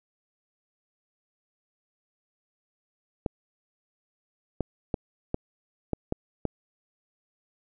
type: clicks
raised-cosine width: 2 ms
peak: -13 dBFS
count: 7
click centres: 3.262 / 4.607 / 4.942 / 5.344 / 5.933 / 6.124 / 6.453 s
effects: none